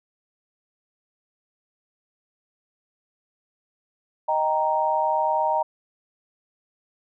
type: chord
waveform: sine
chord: Eb major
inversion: none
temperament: equal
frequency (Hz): 622.3 / 784 / 932.3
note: Eb5 / G5 / Bb5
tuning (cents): 0 / 0 / 0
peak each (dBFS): -25 / -26 / -22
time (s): 4.28-5.63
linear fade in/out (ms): 10
effects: none

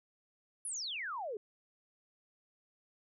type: exponential sweep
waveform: sine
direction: down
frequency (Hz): 11080 to 393.4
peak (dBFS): -37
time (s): 0.65-1.37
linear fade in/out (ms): 2
effects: none

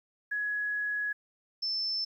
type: tone pair in turn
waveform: sine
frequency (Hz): 1679 / 5294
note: G#6 / E8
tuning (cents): +18 / +7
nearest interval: octave + minor sixth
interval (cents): 1989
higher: second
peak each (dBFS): -29 / -29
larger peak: neither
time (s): 0.31-1.13 / 1.62-2.05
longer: first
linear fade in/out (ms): 10
effects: 11-bit

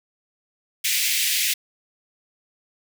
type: high-pass noise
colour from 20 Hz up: pink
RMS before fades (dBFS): -22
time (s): 0.84-1.54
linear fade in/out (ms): 10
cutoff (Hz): 2000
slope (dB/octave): 48
effects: none

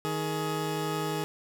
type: tone pair together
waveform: 20% pulse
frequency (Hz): 157 / 419.4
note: D#3 / G#4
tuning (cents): +16 / +17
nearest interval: octave + perfect fourth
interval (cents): 1701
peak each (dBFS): -27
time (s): 0.05-1.24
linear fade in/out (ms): 0
effects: none

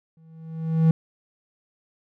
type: tone with exponential growth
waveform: triangle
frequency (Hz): 161.4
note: E3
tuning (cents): -36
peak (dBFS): -10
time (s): 0.17-0.91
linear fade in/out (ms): 2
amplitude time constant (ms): 160
effects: none

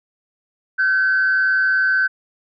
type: tone with frequency modulation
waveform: sine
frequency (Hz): 1532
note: G6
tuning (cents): -40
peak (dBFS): -13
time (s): 0.78-2.08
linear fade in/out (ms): 20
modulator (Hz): 131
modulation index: 0.44
effects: tanh soft clip ceiling -10 dBFS

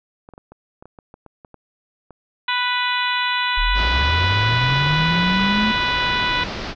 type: clicks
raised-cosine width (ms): 1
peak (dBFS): -27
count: 12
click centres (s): 0.289 / 0.337 / 0.379 / 0.52 / 0.825 / 0.856 / 0.988 / 1.141 / 1.263 / 1.448 / 1.543 / 2.107
type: harmonic tone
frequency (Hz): 493.9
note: B4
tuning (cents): 0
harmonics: 2 / 3 / 4 / 5 / 6 / 7 / 8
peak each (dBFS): -23 / -25 / -26 / -27 / -28 / -28 / -29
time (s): 2.48-6.44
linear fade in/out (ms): 5
type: linear sweep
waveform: sine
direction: up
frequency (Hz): 32.7 to 220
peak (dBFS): -18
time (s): 3.57-5.72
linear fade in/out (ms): 10
type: low-pass noise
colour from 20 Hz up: pink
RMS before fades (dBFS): -28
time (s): 3.74-6.75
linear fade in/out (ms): 50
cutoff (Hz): 5300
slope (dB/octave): 48
effects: none

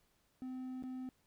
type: tone with dropouts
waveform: triangle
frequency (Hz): 256.8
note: C4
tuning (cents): -32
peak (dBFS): -39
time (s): 0.42-1.09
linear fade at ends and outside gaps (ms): 0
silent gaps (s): 0.825-0.837
effects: pink hiss -75 dBFS RMS until 1.26 s

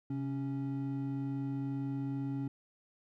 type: tone pair together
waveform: triangle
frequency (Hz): 133 / 277.1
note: C3 / C#4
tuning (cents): +29 / -1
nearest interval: octave + minor second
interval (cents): 1270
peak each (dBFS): -35 / -34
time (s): 0.1-2.48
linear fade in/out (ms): 5
effects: none

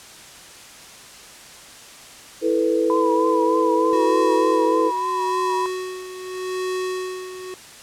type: chord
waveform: sine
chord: E suspended fourth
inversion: none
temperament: just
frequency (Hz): 329.6 / 439.5 / 494.4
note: E4 / A4 / B4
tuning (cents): 0 / -2 / +2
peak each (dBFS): -21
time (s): 2.41-4.92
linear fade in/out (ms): 50
type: tone with vibrato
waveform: sine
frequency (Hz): 997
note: B5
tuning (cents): +16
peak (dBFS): -21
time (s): 2.9-5.66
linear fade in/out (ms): 0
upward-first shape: triangle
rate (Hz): 3.3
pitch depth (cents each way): 64
type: tone with tremolo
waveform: square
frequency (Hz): 370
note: F#4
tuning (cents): 0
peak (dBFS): -23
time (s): 3.93-7.54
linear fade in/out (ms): 0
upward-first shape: sine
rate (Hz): 0.8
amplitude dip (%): 70
effects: white hiss -42 dBFS RMS until 7.82 s + low-pass 9000 Hz 12 dB/octave

